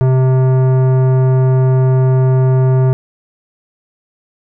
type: tone with tanh clipping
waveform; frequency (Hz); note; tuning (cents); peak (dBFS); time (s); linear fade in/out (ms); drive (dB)
sine; 130; C3; -11; -10; 0.01-2.93; 0; 15
effects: none